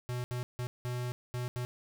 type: tone bursts at uneven times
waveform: square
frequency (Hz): 123.47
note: B2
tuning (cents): 0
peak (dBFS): -34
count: 6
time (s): 0.09-0.24 / 0.31-0.43 / 0.59-0.67 / 0.85-1.12 / 1.34-1.48 / 1.56-1.65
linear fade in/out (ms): 0
effects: none